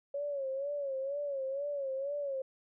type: tone with vibrato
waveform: sine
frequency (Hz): 555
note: C#5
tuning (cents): +2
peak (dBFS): -33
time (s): 0.14-2.42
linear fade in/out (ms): 5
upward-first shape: sine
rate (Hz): 2.1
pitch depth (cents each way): 83
effects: none